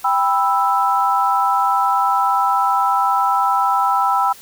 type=chord; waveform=sine; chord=E minor; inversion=first; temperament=just; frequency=791.1 / 988.9 / 1318.5 Hz; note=G5 / B5 / E6; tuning=+16 / +2 / 0 cents; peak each=-18 dBFS; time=0.04-4.33 s; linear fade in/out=10 ms; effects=white hiss -42 dBFS RMS until 4.41 s